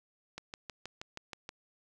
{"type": "click train", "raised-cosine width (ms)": 0.2, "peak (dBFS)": -24, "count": 8, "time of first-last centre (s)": [0.38, 1.491], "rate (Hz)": 6.3, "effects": []}